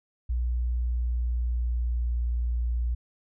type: tone with pitch glide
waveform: sine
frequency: 60.3 to 59.4 Hz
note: B1 to A#1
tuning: -41 to +33 cents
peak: -24 dBFS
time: 0.29-2.95 s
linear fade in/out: 10 ms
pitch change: -26 cents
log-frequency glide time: 0.52-2.34 s
effects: none